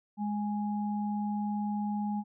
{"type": "tone pair together", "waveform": "sine", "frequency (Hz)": [207.7, 830.6], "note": ["G#3", "G#5"], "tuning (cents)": [0, 0], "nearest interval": "2 octaves", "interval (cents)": 2400, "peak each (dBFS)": [-30, -37], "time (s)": [0.17, 2.24], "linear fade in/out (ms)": 50, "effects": []}